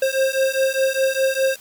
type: beating tone pair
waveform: square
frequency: 530 / 534.9 Hz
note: C5 / C5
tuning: +22 / +38 cents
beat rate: 4.9 Hz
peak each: -21 dBFS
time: 0.02-1.56 s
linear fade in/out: 5 ms
effects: white hiss -46 dBFS RMS until 1.6 s